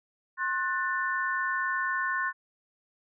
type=chord; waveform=sine; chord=F# diminished; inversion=second; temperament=just; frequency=1065.6 / 1480 / 1776 Hz; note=C6 / F#6 / A6; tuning=+31 / 0 / +16 cents; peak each=-31 dBFS; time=0.37-2.33 s; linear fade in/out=50 ms; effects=none